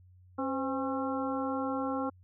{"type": "harmonic tone with a mistuned harmonic", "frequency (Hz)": 270.2, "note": "C#4", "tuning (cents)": -44, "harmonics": [1, 2, 3, 4, 5], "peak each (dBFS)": [-33, -36, -38, -39, -40], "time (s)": [0.38, 2.1], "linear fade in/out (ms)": 10, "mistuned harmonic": 2, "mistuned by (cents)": -77, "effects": ["added 91 Hz sine -55 dBFS peak until 2.23 s"]}